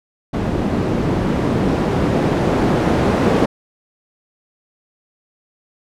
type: noise with low-pass filter sweep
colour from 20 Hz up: blue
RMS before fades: -17 dBFS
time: 0.33-3.46 s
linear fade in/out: 10 ms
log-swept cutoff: 210 to 340 Hz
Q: 0.73
effects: none